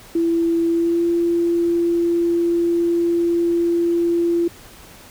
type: tone with pitch glide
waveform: sine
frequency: 334.5 to 341.3 Hz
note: E4 to F4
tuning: +25 to -40 cents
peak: -15 dBFS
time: 0.15-4.48 s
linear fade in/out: 5 ms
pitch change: +35 cents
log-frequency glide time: 0.68-1.06 s
effects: pink hiss -43 dBFS RMS until 5.1 s